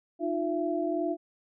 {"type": "tone cluster", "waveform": "sine", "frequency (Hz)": [308.3, 350.6, 672], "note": ["D#4", "F4", "E5"], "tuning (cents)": [-16, 7, 33], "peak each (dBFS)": -31, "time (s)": [0.19, 1.17], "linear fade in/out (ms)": 50, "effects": []}